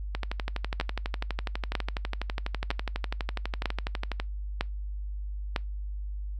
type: two click trains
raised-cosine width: 0.3 ms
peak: -15 / -11 dBFS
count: 50 / 6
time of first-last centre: 0.15-4.2 / 0.8-5.562 s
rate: 12.1 / 1.05 Hz
effects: noise-tail reverb RT60 0.2 s tail -24 dB re dry + added 50 Hz sine -32 dBFS peak until 6.39 s